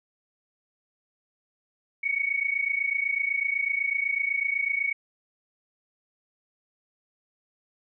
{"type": "tone pair together", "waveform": "sine", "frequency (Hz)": [2217, 2245], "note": ["C#7", "C#7"], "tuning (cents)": [0, 21], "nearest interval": "unison", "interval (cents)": 21, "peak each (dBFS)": -27, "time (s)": [2.03, 4.93], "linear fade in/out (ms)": 10, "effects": []}